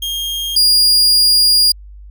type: tone pair in turn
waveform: 40% pulse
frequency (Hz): 3230 / 4840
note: G#7 / D#8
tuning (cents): -49 / -49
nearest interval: perfect fifth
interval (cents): 700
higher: second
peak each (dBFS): -18 / -7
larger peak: second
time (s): 0.02-0.56 / 0.56-1.72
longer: second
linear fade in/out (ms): 5
effects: added 50 Hz sine -33 dBFS peak until 2.1 s